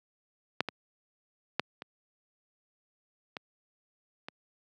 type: clicks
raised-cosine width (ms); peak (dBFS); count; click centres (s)
0.3; -10 / -17 / -10 / -24 / -21 / -23; 6; 0.606 / 0.687 / 1.596 / 1.821 / 3.368 / 4.285
effects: high-pass 150 Hz 12 dB/octave